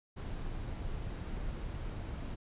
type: noise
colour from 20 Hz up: brown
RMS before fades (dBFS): -39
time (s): 0.16-2.36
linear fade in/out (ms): 20
effects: resampled to 8000 Hz